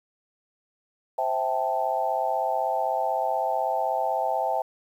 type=chord; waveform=sine; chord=A minor seventh; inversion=first; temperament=equal with one note detuned; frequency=523.3 / 655.1 / 784 / 880 Hz; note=C5 / E5 / G5 / A5; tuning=0 / -11 / 0 / 0 cents; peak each=-31 / -28 / -27 / -29 dBFS; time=1.18-4.62 s; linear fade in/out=5 ms; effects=9-bit